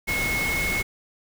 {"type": "tone in noise", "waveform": "sine", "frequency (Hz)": 2179, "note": "C#7", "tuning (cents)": -30, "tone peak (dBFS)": -24, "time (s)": [0.07, 0.83], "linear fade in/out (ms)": 20, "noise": "pink", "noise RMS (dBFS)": -29, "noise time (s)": [0.07, 0.83], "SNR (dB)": 2, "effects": []}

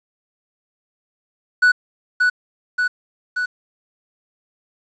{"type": "tone with echo", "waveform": "triangle", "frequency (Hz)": 1480, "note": "F#6", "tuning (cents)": 0, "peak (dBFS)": -8, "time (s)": [1.62, 1.72], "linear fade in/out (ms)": 10, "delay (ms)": 580, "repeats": 3, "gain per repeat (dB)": -3, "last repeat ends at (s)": 3.46, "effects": ["resampled to 16000 Hz", "8-bit"]}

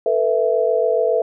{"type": "chord", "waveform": "sine", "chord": "A suspended second", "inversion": "none", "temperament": "equal with one note detuned", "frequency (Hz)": [446.7, 493.9, 659.3], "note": ["A4", "B4", "E5"], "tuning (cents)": [26, 0, 0], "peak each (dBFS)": -19, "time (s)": [0.06, 1.22], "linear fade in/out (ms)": 2, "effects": []}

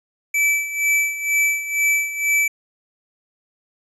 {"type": "tone with tremolo", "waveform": "square", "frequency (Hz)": 2312, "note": "D7", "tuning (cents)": -28, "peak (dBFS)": -15, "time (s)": [0.34, 2.48], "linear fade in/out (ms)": 5, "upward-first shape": "sine", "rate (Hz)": 2.1, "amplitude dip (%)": 75, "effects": ["resampled to 32000 Hz"]}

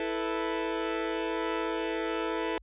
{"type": "chord", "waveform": "sawtooth", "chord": "E suspended fourth", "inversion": "none", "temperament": "equal", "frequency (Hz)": [329.6, 440, 493.9], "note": ["E4", "A4", "B4"], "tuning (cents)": [0, 0, 0], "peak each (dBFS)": [-29, -29, -32], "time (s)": [0, 2.58], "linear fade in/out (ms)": 2, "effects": ["added 50 Hz sine -53 dBFS peak until 2.62 s", "resampled to 8000 Hz"]}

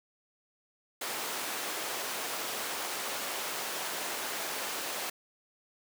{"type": "high-pass noise", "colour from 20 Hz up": "pink", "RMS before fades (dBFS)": -36, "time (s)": [1.01, 5.1], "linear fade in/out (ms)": 5, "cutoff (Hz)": 480, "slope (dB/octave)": 12, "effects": []}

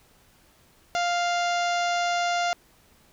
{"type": "harmonic tone", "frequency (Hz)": 699, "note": "F5", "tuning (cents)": 1, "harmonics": [1, 2, 3, 4, 5, 6, 7, 8, 9, 10], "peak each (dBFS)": [-24, -30, -34, -36, -38, -40, -41, -42, -43, -44], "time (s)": [0.95, 2.53], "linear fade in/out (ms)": 0, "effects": ["pink hiss -59 dBFS RMS until 3.12 s"]}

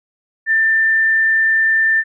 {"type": "tone", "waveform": "sine", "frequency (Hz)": 1785, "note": "A6", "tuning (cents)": 24, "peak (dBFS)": -11, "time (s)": [0.46, 2.04], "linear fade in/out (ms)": 50, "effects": []}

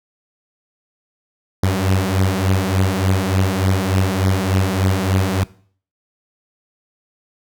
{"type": "beating tone pair", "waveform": "sawtooth", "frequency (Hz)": [93.3, 96.7], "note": ["F#2", "G2"], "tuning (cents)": [15, -23], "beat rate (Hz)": 3.4, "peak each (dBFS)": -14, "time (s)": [1.63, 5.44], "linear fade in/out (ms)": 5, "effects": ["noise-tail reverb RT60 0.5 s tail -20 dB re dry"]}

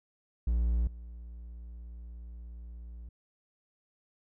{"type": "tone with level steps", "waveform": "triangle", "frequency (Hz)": 58.4, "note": "A#1", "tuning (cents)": 4, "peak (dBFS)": [-23, -40], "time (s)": [0.47, 3.09], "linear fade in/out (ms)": 5, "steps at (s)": 0.87, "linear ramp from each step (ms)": 2, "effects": []}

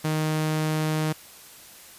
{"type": "tone", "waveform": "sawtooth", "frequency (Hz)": 155.56, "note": "D#3", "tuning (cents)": 0, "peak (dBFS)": -19, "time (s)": [0.04, 1.13], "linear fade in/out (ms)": 10, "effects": ["white hiss -47 dBFS RMS until 1.98 s", "resampled to 32000 Hz"]}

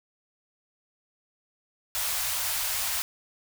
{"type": "band-stop noise", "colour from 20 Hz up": "white", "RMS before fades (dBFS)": -29, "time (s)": [1.95, 3.02], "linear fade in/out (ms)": 0, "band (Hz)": [100, 650], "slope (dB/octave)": 24, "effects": []}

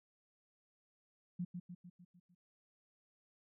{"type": "tone with echo", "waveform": "sine", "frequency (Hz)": 177.3, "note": "F3", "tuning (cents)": 26, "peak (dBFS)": -36, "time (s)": [1.39, 1.45], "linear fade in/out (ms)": 10, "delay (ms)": 150, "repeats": 6, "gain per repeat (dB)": -5, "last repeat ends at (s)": 2.35, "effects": []}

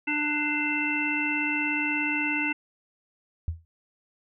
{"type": "harmonic tone", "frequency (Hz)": 297.2, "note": "D4", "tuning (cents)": 21, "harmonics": [1, 3, 5, 7, 9], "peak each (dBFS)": [-30, -36, -34, -30, -28], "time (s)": [0.07, 2.53], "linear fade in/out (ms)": 10}
{"type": "tone with exponential decay", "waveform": "sine", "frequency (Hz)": 82.5, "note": "E2", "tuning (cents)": 2, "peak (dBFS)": -22, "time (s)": [3.48, 3.65], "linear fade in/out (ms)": 0, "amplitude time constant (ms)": 35}
{"effects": []}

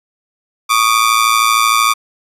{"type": "ring-modulated tone", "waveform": "sawtooth", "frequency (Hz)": 1174.7, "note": "D6", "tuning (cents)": 0, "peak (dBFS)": -3, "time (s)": [0.69, 1.94], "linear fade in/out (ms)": 20, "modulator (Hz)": 56.5, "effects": ["resampled to 32000 Hz"]}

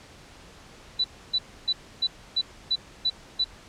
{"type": "tone bursts", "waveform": "sine", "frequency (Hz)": 3972, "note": "B7", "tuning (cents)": 9, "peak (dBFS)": -20, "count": 8, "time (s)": [0.99, 3.444], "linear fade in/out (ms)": 10, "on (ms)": 53, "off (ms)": 290, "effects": ["pink hiss -49 dBFS RMS until 3.68 s", "low-pass 7000 Hz 12 dB/octave"]}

